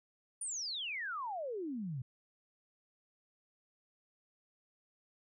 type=exponential sweep; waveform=sine; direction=down; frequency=9690 to 119.8 Hz; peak=-37 dBFS; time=0.41-2.02 s; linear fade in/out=5 ms; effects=none